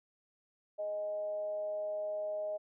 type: tone with frequency modulation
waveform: sine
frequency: 622.3 Hz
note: D#5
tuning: in tune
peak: -34 dBFS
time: 0.78-2.58 s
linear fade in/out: 20 ms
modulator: 203 Hz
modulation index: 0.24
effects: none